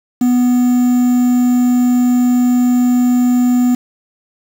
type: tone with quantisation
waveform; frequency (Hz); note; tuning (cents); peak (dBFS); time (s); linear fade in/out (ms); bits
triangle; 246.9; B3; 0; -7; 0.21-3.75; 5; 5
effects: none